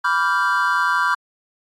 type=chord; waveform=triangle; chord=G dominant seventh; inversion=first; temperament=equal with one note detuned; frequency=987.8 / 1157.8 / 1396.9 / 1568 Hz; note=B5 / D6 / F6 / G6; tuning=0 / -25 / 0 / 0 cents; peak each=-20 dBFS; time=0.04-1.15 s; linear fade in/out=10 ms; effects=AAC 48 kbps